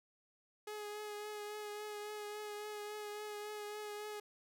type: tone with vibrato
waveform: sawtooth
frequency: 419.3 Hz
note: G#4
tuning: 17 cents sharp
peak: -39 dBFS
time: 0.67-4.2 s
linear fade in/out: 5 ms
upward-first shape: triangle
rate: 3.6 Hz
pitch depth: 23 cents each way
effects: none